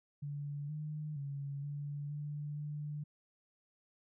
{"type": "tone with pitch steps", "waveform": "sine", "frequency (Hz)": [144.3, 151.9, 140.5, 144.5, 147.3, 148.4], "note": ["D3", "D#3", "C#3", "D3", "D3", "D3"], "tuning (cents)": [-30, -41, 24, -28, 6, 18], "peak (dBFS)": -38, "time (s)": [0.22, 3.04], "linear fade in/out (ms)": 10, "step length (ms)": 470, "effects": []}